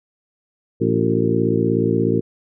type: harmonic tone with a mistuned harmonic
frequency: 56.7 Hz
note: A#1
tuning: 47 cents flat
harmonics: 2 / 3 / 4 / 5 / 6 / 7 / 8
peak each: -23 / -23 / -23 / -23 / -23 / -23 / -23 dBFS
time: 0.8-2.21 s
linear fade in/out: 20 ms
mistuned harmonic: 7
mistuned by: -64 cents
effects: none